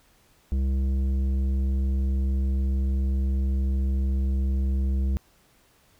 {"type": "tone with tanh clipping", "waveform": "sine", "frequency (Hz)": 66.6, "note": "C2", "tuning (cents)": 31, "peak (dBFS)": -23, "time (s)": [0.52, 5.17], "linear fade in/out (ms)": 0, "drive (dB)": 10, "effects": ["pink hiss -61 dBFS RMS until 5.99 s"]}